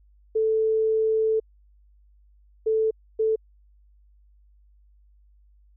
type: tone bursts at uneven times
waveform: sine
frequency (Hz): 440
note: A4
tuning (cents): 0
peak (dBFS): -19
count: 3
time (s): 0.35-1.4 / 2.66-2.91 / 3.19-3.36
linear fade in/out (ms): 10
effects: added 50 Hz sine -54 dBFS peak until 5.76 s